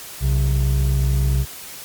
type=tone pair together; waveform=triangle; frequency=63.42 / 134.1 Hz; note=B1 / C3; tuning=+47 / +43 cents; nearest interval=octave + minor second; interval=1296 cents; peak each=-15 / -18 dBFS; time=0.2-1.46 s; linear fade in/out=50 ms; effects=white hiss -36 dBFS RMS until 1.84 s + Opus 48 kbps